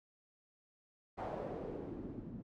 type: noise with low-pass filter sweep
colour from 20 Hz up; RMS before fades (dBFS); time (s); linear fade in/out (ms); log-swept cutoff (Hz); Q
white; -44; 1.17-2.43; 20; 750 to 200; 1.9
effects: none